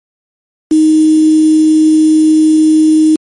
sine tone with quantisation, 312.1 Hz, D#4, 5 cents sharp, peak -4 dBFS, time 0.71-3.16 s, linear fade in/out 5 ms, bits 4, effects MP3 48 kbps

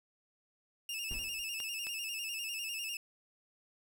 sawtooth tone with vibrato, 2712 Hz, E7, 49 cents sharp, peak -34 dBFS, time 0.89-2.97 s, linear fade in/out 2 ms, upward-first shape square, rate 10 Hz, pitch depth 62 cents each way
brown noise with exponential decay, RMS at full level -42 dBFS, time 1.11-1.62 s, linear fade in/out 1 ms, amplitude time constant 110 ms
clicks, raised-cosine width 0.2 ms, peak -28 dBFS, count 2, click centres 1.602 / 1.869 s
effects none

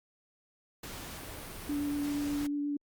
pink noise, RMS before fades -43 dBFS, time 0.83-2.47 s, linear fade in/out 5 ms
sine tone with vibrato, 289.4 Hz, D4, 25 cents flat, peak -30 dBFS, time 1.69-2.77 s, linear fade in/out 5 ms, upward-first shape sine, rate 8.4 Hz, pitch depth 10 cents each way
effects Opus 48 kbps

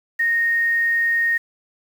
sine tone with quantisation, 1855 Hz, A#6, 9 cents flat, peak -16 dBFS, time 0.19-1.38 s, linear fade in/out 10 ms, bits 7, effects none

